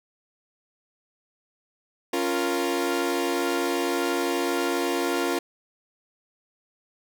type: chord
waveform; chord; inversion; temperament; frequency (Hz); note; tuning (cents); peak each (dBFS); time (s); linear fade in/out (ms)
sawtooth; Bb minor; first; equal; 277.2 / 349.2 / 466.2; Db4 / F4 / Bb4; 0 / 0 / 0; -25 / -22 / -26; 2.13-5.39; 5
effects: none